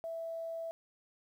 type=tone with quantisation; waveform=sine; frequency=659.3 Hz; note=E5; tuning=in tune; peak=-37 dBFS; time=0.04-0.71 s; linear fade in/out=0 ms; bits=11; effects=none